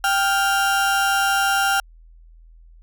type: tone pair together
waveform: 35% pulse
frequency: 785.7 / 1400 Hz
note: G5 / F6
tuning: +4 / +4 cents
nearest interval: minor seventh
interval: 1000 cents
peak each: -18 dBFS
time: 0.04-1.8 s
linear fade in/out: 2 ms
effects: added 41 Hz sine -44 dBFS peak until 2.82 s